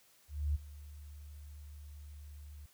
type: tone with ADSR envelope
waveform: sine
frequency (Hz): 73.42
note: D2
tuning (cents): 0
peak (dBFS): -28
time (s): 0.28-2.66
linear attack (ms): 270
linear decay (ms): 17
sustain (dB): -19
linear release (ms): 4
effects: white hiss -66 dBFS RMS until 2.73 s